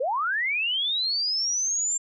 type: linear sweep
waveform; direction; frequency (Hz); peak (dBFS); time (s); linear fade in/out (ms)
sine; up; 466.2 to 7390; -23; 0-1.98; 10
effects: none